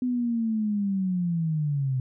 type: linear sweep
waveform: sine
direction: down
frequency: 252.8 to 127.1 Hz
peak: -23 dBFS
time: 0.02-2 s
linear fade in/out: 2 ms
effects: none